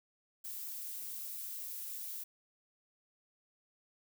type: noise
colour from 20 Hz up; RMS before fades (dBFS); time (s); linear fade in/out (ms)
violet; -43; 0.44-2.24; 10
effects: none